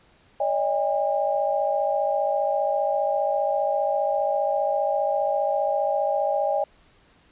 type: tone cluster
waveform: sine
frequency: 569 / 624 / 809 Hz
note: C#5 / D#5 / G#5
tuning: +45 / +5 / -46 cents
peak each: -25 dBFS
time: 0.4-6.64 s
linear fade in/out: 5 ms
effects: pink hiss -58 dBFS RMS until 7.31 s + resampled to 8000 Hz